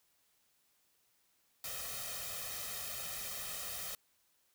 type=noise with comb filter; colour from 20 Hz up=white; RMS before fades=-42 dBFS; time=1.64-3.95 s; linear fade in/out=2 ms; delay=1.6 ms; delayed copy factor=+0.95; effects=white hiss -74 dBFS RMS until 4.54 s

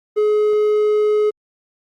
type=tone; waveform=triangle; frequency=422.8 Hz; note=G#4; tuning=31 cents sharp; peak=-11 dBFS; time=0.16-1.31 s; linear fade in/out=20 ms; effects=Opus 24 kbps

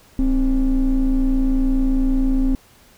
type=ring-modulated tone; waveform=triangle; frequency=146.83 Hz; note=D3; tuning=in tune; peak=-8 dBFS; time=0.19-2.55 s; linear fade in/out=0 ms; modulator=118 Hz; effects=tanh soft clip ceiling -9 dBFS + pink hiss -51 dBFS RMS until 2.97 s

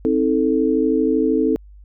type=chord; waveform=sine; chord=A diminished; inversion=first; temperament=just; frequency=264 / 316.8 / 440 Hz; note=C4 / Eb4 / A4; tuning=+16 / +31 / 0 cents; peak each=-19 dBFS; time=0.05-1.56 s; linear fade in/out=0 ms; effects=added 50 Hz sine -40 dBFS peak until 1.84 s

